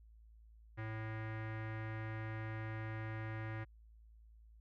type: tone with low-pass filter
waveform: square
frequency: 110 Hz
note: A2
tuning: in tune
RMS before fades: -43 dBFS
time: 0.77-3.65 s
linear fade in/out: 20 ms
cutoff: 1900 Hz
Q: 3.5
effects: added 55 Hz sine -58 dBFS peak until 4.6 s